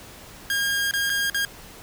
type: tone with dropouts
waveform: sawtooth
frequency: 1619 Hz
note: G#6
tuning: 45 cents flat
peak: -18 dBFS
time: 0.5-1.45 s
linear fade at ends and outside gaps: 1 ms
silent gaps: 0.911-0.937 / 1.096-1.1 / 1.299-1.345 s
effects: pink hiss -44 dBFS RMS until 1.82 s